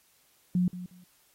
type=tone with echo; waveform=sine; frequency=179.8 Hz; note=F#3; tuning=49 cents flat; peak=-22 dBFS; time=0.55-0.68 s; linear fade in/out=2 ms; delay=180 ms; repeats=2; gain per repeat=-14 dB; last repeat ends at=1.04 s; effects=white hiss -65 dBFS RMS until 1.34 s + AAC 48 kbps